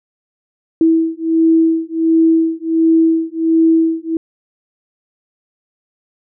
sine beating tone pair, 325 / 326.4 Hz, E4 / E4, -24 / -17 cents, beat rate 1.4 Hz, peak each -13 dBFS, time 0.81-4.17 s, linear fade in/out 2 ms, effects none

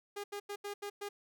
sawtooth tone bursts at uneven times, 407 Hz, G#4, 35 cents flat, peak -35 dBFS, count 6, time 0.16-0.24 / 0.32-0.4 / 0.49-0.56 / 0.64-0.74 / 0.82-0.9 / 1.01-1.09 s, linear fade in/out 10 ms, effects none

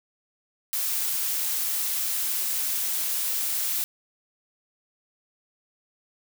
blue noise, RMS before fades -27 dBFS, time 0.73-3.84 s, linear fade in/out 0 ms, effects none

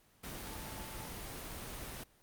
sine tone in noise, 880 Hz, A5, in tune, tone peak -52 dBFS, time 0.45-1.08 s, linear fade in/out 10 ms, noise pink, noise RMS -44 dBFS, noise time 0.23-2.04 s, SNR -11 dB, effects pink hiss -67 dBFS RMS until 2.22 s + Opus 24 kbps

